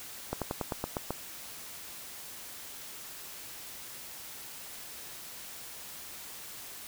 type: slowing click train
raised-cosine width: 1 ms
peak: -17 dBFS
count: 8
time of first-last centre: 0.33-1.106 s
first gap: 87 ms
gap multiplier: 1.08
effects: white hiss -45 dBFS RMS until 6.87 s